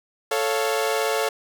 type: chord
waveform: sawtooth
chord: A augmented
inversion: none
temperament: equal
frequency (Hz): 440 / 554.4 / 698.5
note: A4 / C#5 / E#5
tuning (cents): 0 / 0 / 0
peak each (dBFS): -20 / -22 / -24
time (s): 0.31-1.29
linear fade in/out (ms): 5
effects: none